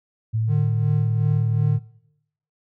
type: tone with pitch glide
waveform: sine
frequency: 111 to 112.1 Hz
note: A2 to A2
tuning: +16 to +33 cents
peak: -19 dBFS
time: 0.33-1.79 s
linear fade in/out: 20 ms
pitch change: +17 cents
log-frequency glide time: 0.9-1.64 s
type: tone with tremolo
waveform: triangle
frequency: 150.8 Hz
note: D3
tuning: 46 cents sharp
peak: -17 dBFS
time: 0.47-1.8 s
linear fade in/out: 50 ms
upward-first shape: sine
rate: 2.7 Hz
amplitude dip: 60%
effects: noise-tail reverb RT60 0.8 s tail -21 dB re dry